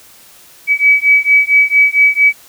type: beating tone pair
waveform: sine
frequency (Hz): 2280 / 2284.4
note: C#7 / D7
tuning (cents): +48 / -49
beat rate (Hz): 4.4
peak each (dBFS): -10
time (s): 0.67-2.33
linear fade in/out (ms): 50
effects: white hiss -42 dBFS RMS until 2.48 s